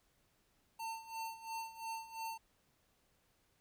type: tone with tremolo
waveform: square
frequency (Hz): 901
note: A5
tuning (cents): +41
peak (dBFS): -40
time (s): 0.79-2.38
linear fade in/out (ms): 10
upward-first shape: sine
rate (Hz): 2.9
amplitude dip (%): 80
effects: pink hiss -75 dBFS RMS until 3.6 s